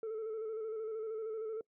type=tone with vibrato; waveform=sine; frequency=440 Hz; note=A4; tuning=in tune; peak=-34 dBFS; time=0.03-1.61 s; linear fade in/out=2 ms; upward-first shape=square; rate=13 Hz; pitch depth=35 cents each way; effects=noise-tail reverb RT60 0.1 s tail -25 dB re dry + tanh soft clip ceiling -36 dBFS